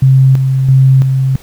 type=tone with tremolo; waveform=sine; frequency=132.8 Hz; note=C3; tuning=26 cents sharp; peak=-3 dBFS; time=0.02-1.36 s; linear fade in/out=5 ms; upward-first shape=square; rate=1.5 Hz; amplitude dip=45%; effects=pink hiss -40 dBFS RMS until 1.42 s